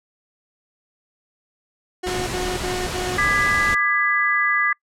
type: tone bursts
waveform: 30% pulse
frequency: 364 Hz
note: F#4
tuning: 28 cents flat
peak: -22 dBFS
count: 4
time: 2.03-3.176 s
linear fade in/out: 10 ms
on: 240 ms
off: 62 ms
type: noise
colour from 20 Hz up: pink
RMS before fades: -27 dBFS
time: 2.06-3.75 s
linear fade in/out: 10 ms
type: chord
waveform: sine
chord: G# diminished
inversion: second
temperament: just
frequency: 1196.1 / 1661.2 / 1993.5 Hz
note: D6 / G#6 / B6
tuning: +31 / 0 / +16 cents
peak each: -22 / -21 / -20 dBFS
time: 3.18-4.73 s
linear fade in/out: 5 ms
effects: noise-tail reverb RT60 0.1 s tail -26 dB re dry + low-pass 9000 Hz 12 dB/octave